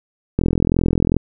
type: click train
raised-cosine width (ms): 3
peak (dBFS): -3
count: 34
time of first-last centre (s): 0.39-1.166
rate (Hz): 42.5
effects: none